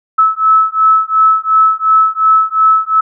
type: beating tone pair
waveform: sine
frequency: 1300 / 1302.8 Hz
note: E6 / E6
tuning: -24 / -21 cents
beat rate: 2.8 Hz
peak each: -10 dBFS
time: 0.18-3.01 s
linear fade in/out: 10 ms
effects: none